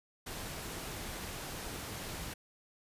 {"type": "noise", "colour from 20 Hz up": "pink", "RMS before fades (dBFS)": -42, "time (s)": [0.26, 2.34], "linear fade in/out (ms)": 10, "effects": ["resampled to 32000 Hz"]}